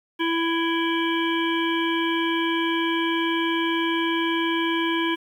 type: harmonic tone with a mistuned harmonic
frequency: 331.6 Hz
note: E4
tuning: 10 cents sharp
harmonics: 1 / 3 / 5 / 7 / 9 / 10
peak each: -23 / -28 / -30 / -31 / -33 / -33 dBFS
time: 0.19-5.16 s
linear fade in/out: 20 ms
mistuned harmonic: 10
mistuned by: -39 cents
effects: 9-bit